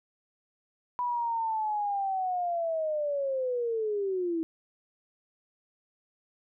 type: linear sweep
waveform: sine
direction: down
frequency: 987.8 to 320 Hz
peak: -27 dBFS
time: 0.99-4.43 s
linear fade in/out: 0 ms
effects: none